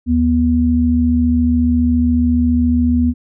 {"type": "tone pair together", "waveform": "sine", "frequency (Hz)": [76.4, 243.6], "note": ["D#2", "B3"], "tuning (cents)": [-31, -24], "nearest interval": "octave + minor sixth", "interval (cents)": 2007, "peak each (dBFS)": [-16, -12], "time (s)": [0.06, 3.14], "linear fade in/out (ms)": 50, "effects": []}